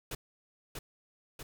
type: noise with echo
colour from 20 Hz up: pink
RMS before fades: -38 dBFS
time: 0.11-0.15 s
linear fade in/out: 5 ms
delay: 640 ms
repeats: 2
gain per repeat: -3 dB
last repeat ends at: 1.43 s
effects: none